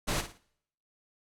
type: noise with echo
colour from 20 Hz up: pink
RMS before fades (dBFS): -30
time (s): 0.07-0.22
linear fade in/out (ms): 20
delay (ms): 56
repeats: 3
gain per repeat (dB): -10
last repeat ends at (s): 0.388
effects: noise-tail reverb RT60 0.7 s tail -23 dB re dry + low-pass 11000 Hz 12 dB/octave